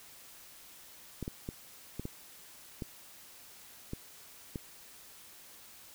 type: clicks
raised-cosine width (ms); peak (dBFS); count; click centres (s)
3; -24; 8; 1.227 / 1.279 / 1.489 / 1.996 / 2.054 / 2.822 / 3.934 / 4.558
effects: white hiss -54 dBFS RMS until 5.94 s